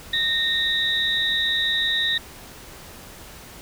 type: tone cluster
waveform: sine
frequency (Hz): 1845 / 3634 / 3860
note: A#6 / A#7 / B7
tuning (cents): -18 / -45 / -40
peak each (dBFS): -24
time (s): 0.13-2.18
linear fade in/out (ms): 5
effects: pink hiss -42 dBFS RMS until 3.61 s